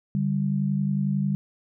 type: tone pair together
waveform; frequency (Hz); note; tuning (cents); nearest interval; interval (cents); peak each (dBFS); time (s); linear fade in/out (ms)
sine; 144.94 / 196; D3 / G3; -22 / 0; perfect fourth; 522; -25 / -24; 0.15-1.35; 0
effects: none